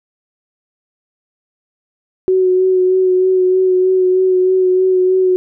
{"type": "tone with vibrato", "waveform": "sine", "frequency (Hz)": 371.2, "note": "F#4", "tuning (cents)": 6, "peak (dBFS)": -9, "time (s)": [2.28, 5.36], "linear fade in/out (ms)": 0, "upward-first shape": "sine", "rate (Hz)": 3.2, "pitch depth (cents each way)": 19, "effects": []}